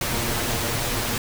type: noise with comb filter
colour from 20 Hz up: pink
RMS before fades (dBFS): -25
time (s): 0.01-1.18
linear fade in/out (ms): 2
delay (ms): 8.5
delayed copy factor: +0.6
effects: none